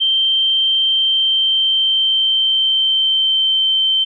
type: tone with pitch glide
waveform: sine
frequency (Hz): 3136 to 3107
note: G7 to G7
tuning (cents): 0 to -16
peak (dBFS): -12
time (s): 0-4.05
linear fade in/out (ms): 20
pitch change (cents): -16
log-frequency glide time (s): 0.83-3.65
effects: none

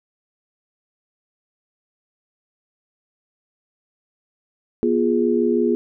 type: chord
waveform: sine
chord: F diminished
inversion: second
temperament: equal with one note detuned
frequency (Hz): 242.1 / 349.2 / 415.3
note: Cb4 / F4 / Ab4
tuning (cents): -34 / 0 / 0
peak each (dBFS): -20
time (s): 4.83-5.75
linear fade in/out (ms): 0
effects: none

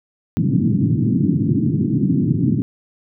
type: band-pass noise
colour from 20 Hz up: pink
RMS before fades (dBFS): -17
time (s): 0.37-2.62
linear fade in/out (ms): 0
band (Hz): 110 to 310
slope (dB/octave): 48
effects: none

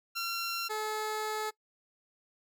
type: tone pair in turn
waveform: 15% pulse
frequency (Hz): 1367 / 430.6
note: F6 / A4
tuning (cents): -37 / -37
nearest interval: octave + minor sixth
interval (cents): 2000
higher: first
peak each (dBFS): -26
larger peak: neither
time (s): 0.15-0.69 / 0.69-1.51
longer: second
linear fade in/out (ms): 20
effects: noise-tail reverb RT60 0.1 s tail -22 dB re dry

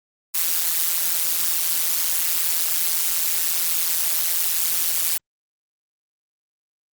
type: noise with amplitude modulation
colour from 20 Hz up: blue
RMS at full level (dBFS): -17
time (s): 0.34-5.18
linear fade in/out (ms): 10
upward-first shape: sine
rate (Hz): 168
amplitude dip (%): 95
effects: Opus 48 kbps

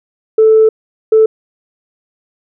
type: tone bursts at uneven times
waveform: sine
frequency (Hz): 439.2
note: A4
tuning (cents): -3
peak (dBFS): -3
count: 2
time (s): 0.38-0.69 / 1.12-1.26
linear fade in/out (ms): 5
effects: tanh soft clip ceiling 0 dBFS

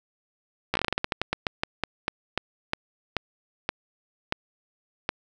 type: slowing click train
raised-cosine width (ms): 0.3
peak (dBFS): -8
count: 23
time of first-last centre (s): 0.74-5.091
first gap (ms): 14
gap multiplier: 1.21
effects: none

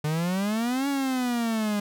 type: exponential two-way sweep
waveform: 45% pulse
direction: up then down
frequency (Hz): 148.1 to 282.9 to 203.4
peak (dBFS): -24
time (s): 0.04-1.8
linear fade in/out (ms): 5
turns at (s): 0.88
effects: none

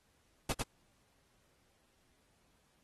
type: noise with echo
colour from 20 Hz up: pink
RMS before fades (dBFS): -34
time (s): 0.49-0.53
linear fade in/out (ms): 10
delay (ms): 98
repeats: 1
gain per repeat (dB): -2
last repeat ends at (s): 0.628
effects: pink hiss -73 dBFS RMS until 2.83 s + AAC 32 kbps

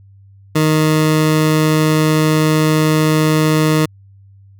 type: tone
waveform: 20% pulse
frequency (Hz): 155.56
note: D#3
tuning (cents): 0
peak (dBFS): -6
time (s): 0.55-3.86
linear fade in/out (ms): 10
effects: added 98 Hz sine -41 dBFS peak until 4.59 s

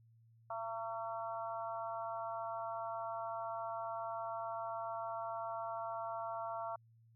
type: harmonic tone with a mistuned harmonic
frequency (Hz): 225.6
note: A3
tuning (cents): +44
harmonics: 3 / 4 / 5 / 6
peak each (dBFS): -42 / -44 / -46 / -48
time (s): 0.5-6.76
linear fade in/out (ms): 5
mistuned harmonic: 4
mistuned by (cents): +21
effects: added 114 Hz sine -63 dBFS peak until 7.15 s

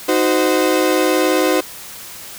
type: chord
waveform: 35% pulse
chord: C diminished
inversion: first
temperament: equal with one note detuned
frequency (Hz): 311.1 / 370 / 516.3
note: Eb4 / Gb4 / C5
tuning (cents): 0 / 0 / -23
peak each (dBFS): -16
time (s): 0.08-1.61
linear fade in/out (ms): 10
effects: white hiss -34 dBFS RMS until 2.38 s

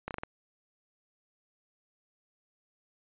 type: slowing click train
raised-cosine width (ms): 0.5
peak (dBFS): -20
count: 5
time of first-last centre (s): 0.08-0.235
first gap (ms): 28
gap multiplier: 1.22
effects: resampled to 8000 Hz

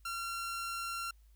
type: tone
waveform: sawtooth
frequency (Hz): 1370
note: F6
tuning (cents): -34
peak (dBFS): -33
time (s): 0.05-1.11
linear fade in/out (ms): 5
effects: added 53 Hz sine -58 dBFS peak until 1.35 s + white hiss -75 dBFS RMS until 1.35 s

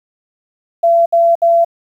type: tone bursts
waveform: sine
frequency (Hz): 677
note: E5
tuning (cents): +46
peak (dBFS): -7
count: 3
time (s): 0.83-1.648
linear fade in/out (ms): 10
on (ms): 230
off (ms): 64
effects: 8-bit

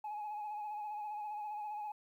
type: tone with vibrato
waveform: sine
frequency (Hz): 841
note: G#5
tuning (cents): +22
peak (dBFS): -37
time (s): 0.04-1.92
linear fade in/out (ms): 5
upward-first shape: sine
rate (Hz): 15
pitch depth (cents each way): 36
effects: tanh soft clip ceiling -37 dBFS + 12-bit

